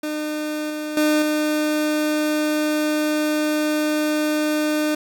30% pulse tone with level steps, 303.7 Hz, D#4, 42 cents flat, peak -21 / -23 / -13 / -16 dBFS, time 0.03-4.95 s, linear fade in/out 5 ms, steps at 0.7 / 0.97 / 1.22 s, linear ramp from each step 2 ms, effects none

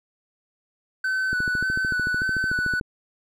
triangle tone with vibrato, 1505 Hz, F#6, 29 cents sharp, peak -20 dBFS, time 1.04-2.8 s, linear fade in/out 5 ms, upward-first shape square, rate 1.7 Hz, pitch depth 24 cents each way
click train, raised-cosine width 3 ms, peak -19 dBFS, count 21, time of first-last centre 1.33-2.811 s, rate 13.5 Hz
effects none

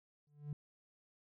triangle tone with exponential growth, 146.83 Hz, D3, in tune, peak -33 dBFS, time 0.27-0.53 s, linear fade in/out 2 ms, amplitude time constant 55 ms, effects tanh soft clip ceiling -34 dBFS

